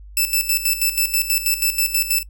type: tone with tremolo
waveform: 5% pulse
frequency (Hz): 2637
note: E7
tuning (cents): 0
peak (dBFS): -6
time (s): 0.17-2.23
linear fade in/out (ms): 2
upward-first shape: square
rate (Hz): 6.2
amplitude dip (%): 70
effects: noise-tail reverb RT60 0.1 s tail -23 dB re dry + added 50 Hz sine -37 dBFS peak until 2.29 s